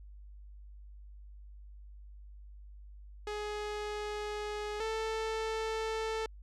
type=tone pair in turn; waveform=sawtooth; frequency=419 / 442.6 Hz; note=G#4 / A4; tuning=+15 / +10 cents; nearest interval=minor second; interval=95 cents; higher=second; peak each=-32 / -29 dBFS; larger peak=second; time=3.27-4.8 / 4.8-6.26 s; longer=first; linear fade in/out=2 ms; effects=added 50 Hz sine -48 dBFS peak until 6.42 s + low-pass 6000 Hz 12 dB/octave